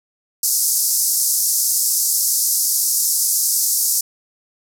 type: band-pass noise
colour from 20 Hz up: white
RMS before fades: -18 dBFS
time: 0.43-4.01 s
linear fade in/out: 5 ms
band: 5000 to 14000 Hz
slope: 48 dB/octave
effects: none